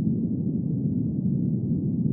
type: band-pass noise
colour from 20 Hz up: pink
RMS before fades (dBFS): -25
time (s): 0-2.12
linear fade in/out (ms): 0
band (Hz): 140 to 240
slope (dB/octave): 24
effects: none